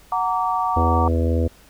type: chord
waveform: sine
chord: Gb augmented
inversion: none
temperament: just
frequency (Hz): 740 / 925 / 1156.2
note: Gb5 / Bb5 / D6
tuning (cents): 0 / -14 / -27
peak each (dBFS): -23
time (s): 0.12-1.08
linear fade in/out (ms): 2
type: harmonic tone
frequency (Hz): 82.41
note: E2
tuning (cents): 0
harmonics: 1 / 3 / 4 / 5 / 6 / 7 / 8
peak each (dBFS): -18 / -25 / -28 / -32 / -26 / -34 / -36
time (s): 0.76-1.48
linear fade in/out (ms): 10
effects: added 50 Hz sine -51 dBFS peak until 1.69 s + pink hiss -51 dBFS RMS until 1.69 s